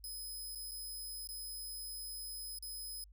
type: tone with dropouts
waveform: 10% pulse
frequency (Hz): 5070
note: D#8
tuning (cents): +32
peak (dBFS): -37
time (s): 0.04-3.04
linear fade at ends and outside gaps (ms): 1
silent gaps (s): 0.55-0.556 / 0.712-0.717 / 1.273-1.289 / 2.587-2.625
effects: added 50 Hz sine -56 dBFS peak until 3.12 s